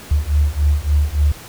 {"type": "beating tone pair", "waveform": "sine", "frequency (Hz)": [71.9, 75.4], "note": ["D2", "D2"], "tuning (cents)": [-36, 46], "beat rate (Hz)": 3.5, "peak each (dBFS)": -16, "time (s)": [0.11, 1.32], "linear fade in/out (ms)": 5, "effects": ["pink hiss -37 dBFS RMS until 1.48 s"]}